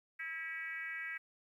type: tone with frequency modulation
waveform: sine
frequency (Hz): 1940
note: B6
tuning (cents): -31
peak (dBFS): -39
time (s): 0.19-1.18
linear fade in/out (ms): 10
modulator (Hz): 318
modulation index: 1.2
effects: 12-bit